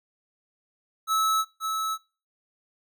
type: tone with echo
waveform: square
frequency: 1300 Hz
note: E6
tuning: 24 cents flat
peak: -22 dBFS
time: 1.07-1.45 s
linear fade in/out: 50 ms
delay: 530 ms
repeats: 1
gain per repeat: -5 dB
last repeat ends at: 1.98 s
effects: noise-tail reverb RT60 0.4 s tail -24 dB re dry